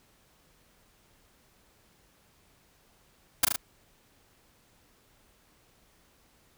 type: noise with echo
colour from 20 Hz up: white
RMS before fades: -20 dBFS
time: 3.43-3.45 s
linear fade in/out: 5 ms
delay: 37 ms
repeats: 3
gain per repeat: -3 dB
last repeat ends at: 3.561 s
effects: pink hiss -64 dBFS RMS until 6.57 s